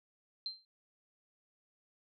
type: tone with exponential decay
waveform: sine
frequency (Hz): 4134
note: C8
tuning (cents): -22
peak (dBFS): -33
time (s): 0.46-0.65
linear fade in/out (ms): 1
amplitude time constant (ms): 41
effects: none